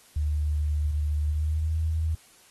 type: tone with pitch glide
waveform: sine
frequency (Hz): 74.9 to 79.81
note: D2 to D#2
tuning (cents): +35 to +45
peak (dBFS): -23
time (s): 0.16-2.15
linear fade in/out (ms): 5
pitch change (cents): +110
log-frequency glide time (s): 1.23-1.75
effects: white hiss -56 dBFS RMS until 2.5 s + AAC 32 kbps